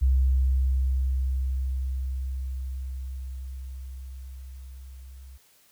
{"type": "tone with level ramp", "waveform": "sine", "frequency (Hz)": 65.3, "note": "C2", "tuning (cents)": -3, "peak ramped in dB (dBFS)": [-17, -42], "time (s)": [0.01, 5.38], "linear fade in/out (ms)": 20, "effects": ["white hiss -60 dBFS RMS until 5.71 s"]}